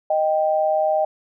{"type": "tone pair together", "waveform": "sine", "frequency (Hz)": [621.8, 784], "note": ["D#5", "G5"], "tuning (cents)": [-1, 0], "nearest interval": "major third", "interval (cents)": 401, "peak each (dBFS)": [-18, -21], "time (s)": [0.1, 1.05], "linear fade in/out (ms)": 5, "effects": []}